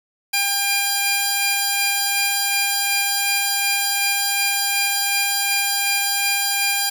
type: tone pair together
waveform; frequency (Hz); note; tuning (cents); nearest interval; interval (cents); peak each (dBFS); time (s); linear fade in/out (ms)
10% pulse; 801.9 / 2403; G5 / D7; +39 / +39; octave + perfect fifth; 1900; -14 / -11; 0.33-6.9; 10
effects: none